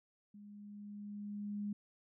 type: tone with level ramp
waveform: sine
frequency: 205.7 Hz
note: G#3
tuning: 16 cents flat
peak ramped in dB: -52 to -36 dBFS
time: 0.34-1.73 s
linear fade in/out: 5 ms
effects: none